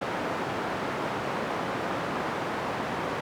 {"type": "band-pass noise", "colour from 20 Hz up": "white", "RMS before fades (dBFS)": -31, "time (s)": [0.01, 3.21], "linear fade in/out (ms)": 10, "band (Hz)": [130, 1100], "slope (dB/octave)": 12, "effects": []}